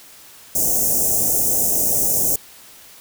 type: band-stop noise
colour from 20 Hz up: white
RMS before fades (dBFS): -18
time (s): 0.55-2.36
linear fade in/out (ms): 5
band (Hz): 750 to 6000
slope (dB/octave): 48
effects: white hiss -44 dBFS RMS until 3 s